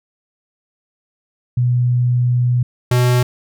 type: tone pair in turn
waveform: sine / square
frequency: 123.1 / 123.88 Hz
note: B2 / B2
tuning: -5 / +6 cents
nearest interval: unison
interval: 11 cents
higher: second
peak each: -12 dBFS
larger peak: neither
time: 1.57-2.63 / 2.91-3.23 s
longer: first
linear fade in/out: 5 ms
effects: none